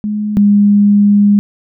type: tone pair in turn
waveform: sine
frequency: 210 / 204.3 Hz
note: G#3 / G#3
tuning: +19 / -28 cents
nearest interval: unison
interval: 47 cents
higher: first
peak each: -14 / -5 dBFS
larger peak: second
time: 0.04-0.37 / 0.37-1.39 s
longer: second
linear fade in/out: 0 ms
effects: none